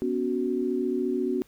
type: chord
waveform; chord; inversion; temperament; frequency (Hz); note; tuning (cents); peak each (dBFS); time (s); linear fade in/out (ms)
sine; B suspended second; none; equal with one note detuned; 246.9 / 281.2 / 370; B3 / C#4 / F#4; 0 / +25 / 0; -29 / -30 / -27; 0.02-1.42; 0
effects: pink hiss -60 dBFS RMS until 1.47 s